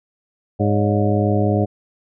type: harmonic tone with a mistuned harmonic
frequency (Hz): 103.1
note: G#2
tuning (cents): -12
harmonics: 1 / 2 / 3 / 4 / 5 / 6 / 7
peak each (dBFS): -18 / -21 / -23 / -24 / -25 / -26 / -26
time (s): 0.59-1.66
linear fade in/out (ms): 20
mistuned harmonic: 5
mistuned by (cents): +120
effects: none